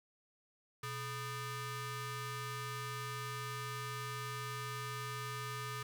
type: ring-modulated tone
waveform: sawtooth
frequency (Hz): 552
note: C#5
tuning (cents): -7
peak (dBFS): -33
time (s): 0.83-5.83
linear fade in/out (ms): 5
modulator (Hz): 676
effects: none